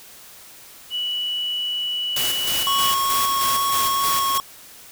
sine tone, 2949 Hz, F#7, 6 cents flat, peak -22 dBFS, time 0.9-2.95 s, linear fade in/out 50 ms
white noise with tremolo, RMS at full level -24 dBFS, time 2.16-4.38 s, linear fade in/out 5 ms, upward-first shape square, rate 3.2 Hz, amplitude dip 45%
square tone with vibrato, 1100 Hz, C#6, 14 cents flat, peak -20 dBFS, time 2.67-4.4 s, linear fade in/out 0 ms, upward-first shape triangle, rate 2.3 Hz, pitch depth 14 cents each way
effects white hiss -44 dBFS RMS until 4.91 s

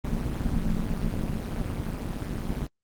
brown noise with amplitude modulation, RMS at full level -24 dBFS, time 0.04-2.67 s, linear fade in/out 5 ms, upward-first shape sine, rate 194 Hz, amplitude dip 100%, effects Opus 24 kbps

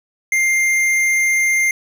sine tone with tanh clipping, 2105 Hz, C7, 10 cents sharp, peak -15 dBFS, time 0.32-1.71 s, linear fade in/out 2 ms, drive 14 dB, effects none

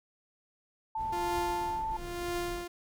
sine tone, 883 Hz, A5, 6 cents sharp, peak -31 dBFS, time 0.95-1.97 s, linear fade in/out 5 ms
brown noise, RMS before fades -44 dBFS, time 0.96-2.66 s, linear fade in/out 50 ms
sawtooth tone with tremolo, 349.2 Hz, F4, in tune, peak -27 dBFS, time 1.12-2.68 s, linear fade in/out 10 ms, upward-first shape triangle, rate 1 Hz, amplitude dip 100%
effects none

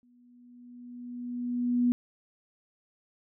sine tone with exponential growth, 244 Hz, B3, 21 cents flat, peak -20 dBFS, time 0.03-1.92 s, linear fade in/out 0 ms, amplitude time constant 410 ms, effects none

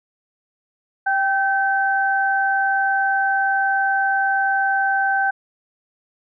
sine tone pair together, 784 / 1542.8 Hz, G5 / G6, 0 / -28 cents, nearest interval octave, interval 1172 cents, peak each -19 dBFS, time 1.06-5.31 s, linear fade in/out 10 ms, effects none

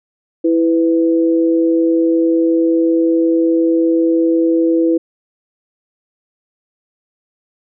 sine tone pair together, 329.6 / 498.6 Hz, E4 / B4, 0 / +16 cents, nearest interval perfect fifth, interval 716 cents, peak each -11 / -17 dBFS, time 0.44-4.98 s, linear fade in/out 10 ms, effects none

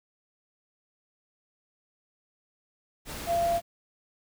sine tone in noise, 684 Hz, F5, 36 cents flat, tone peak -23 dBFS, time 3.26-3.61 s, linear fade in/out 50 ms, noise pink, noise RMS -38 dBFS, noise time 3.05-3.62 s, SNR +12 dB, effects none

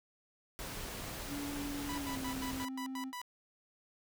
pink noise, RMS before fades -43 dBFS, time 0.59-2.65 s, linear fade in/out 0 ms
triangle tone with pitch glide, 285.7 to 263.5 Hz, D4 to C4, -48 to +12 cents, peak -37 dBFS, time 1.27-3.13 s, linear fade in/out 50 ms, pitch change -140 cents, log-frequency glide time 1.98-2.19 s
sawtooth tone bursts, 987.8 Hz, B5, in tune, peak -37 dBFS, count 8, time 1.89-3.216 s, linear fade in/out 0 ms, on 87 ms, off 90 ms
effects none

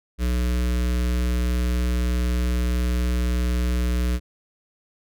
square tone with notch filter, 60.8 Hz, B1, 26 cents flat, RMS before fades -22 dBFS, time 0.18-4.2 s, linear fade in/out 50 ms, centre 820 Hz, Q 1.3, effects none

